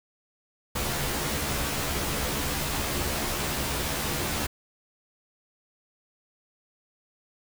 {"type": "noise with comb filter", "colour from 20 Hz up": "pink", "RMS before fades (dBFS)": -29, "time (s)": [0.75, 4.47], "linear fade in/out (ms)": 10, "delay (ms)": 14, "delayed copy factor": 0.95, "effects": []}